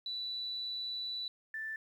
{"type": "tone pair in turn", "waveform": "sine", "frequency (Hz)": [3962, 1764.9], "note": ["B7", "A6"], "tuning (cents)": [5, 5], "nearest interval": "octave + major second", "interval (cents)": 1400, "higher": "first", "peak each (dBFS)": [-36, -37], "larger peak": "first", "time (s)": [[0.06, 1.28], [1.54, 1.76]], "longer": "first", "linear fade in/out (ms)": 2, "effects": ["11-bit"]}